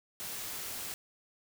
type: noise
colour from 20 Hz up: white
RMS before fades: -40 dBFS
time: 0.2-0.94 s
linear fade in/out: 0 ms
effects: none